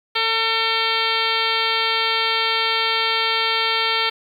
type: harmonic tone with a mistuned harmonic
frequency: 450 Hz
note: A4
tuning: 39 cents sharp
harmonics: 1 / 2 / 3 / 4 / 5 / 6 / 7 / 8 / 9 / 10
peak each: -29 / -27 / -25 / -29 / -24 / -29 / -24 / -28 / -30 / -30 dBFS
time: 0.15-4.1 s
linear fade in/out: 10 ms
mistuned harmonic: 7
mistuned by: +16 cents
effects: 8-bit